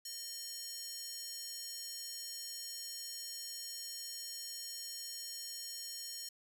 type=tone with high-pass filter; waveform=square; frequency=613 Hz; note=D#5; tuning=26 cents flat; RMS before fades=-45 dBFS; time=0.05-6.29 s; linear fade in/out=5 ms; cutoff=5600 Hz; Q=1.9; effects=none